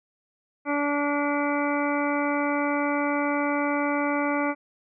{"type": "harmonic tone", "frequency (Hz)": 289, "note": "D4", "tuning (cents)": -28, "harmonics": [1, 2, 3, 4, 5, 7, 8], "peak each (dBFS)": [-26, -29, -31, -32, -33, -34, -35], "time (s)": [0.65, 4.55], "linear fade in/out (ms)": 50, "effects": []}